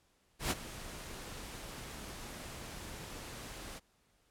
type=noise with ADSR envelope; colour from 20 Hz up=pink; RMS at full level=-31 dBFS; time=0.39-3.8 s; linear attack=120 ms; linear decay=29 ms; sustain=-15 dB; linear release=31 ms; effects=pink hiss -72 dBFS RMS until 4.3 s + low-pass 12000 Hz 12 dB/octave